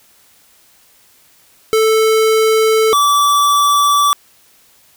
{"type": "tone pair in turn", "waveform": "square", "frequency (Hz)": [440, 1156.1], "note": ["A4", "D6"], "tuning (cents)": [0, -28], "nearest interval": "octave + perfect fourth", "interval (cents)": 1672, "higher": "second", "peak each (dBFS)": -10, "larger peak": "neither", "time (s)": [[1.73, 2.93], [2.93, 4.13]], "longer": "neither", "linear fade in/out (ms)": 0, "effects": ["white hiss -50 dBFS RMS until 4.96 s"]}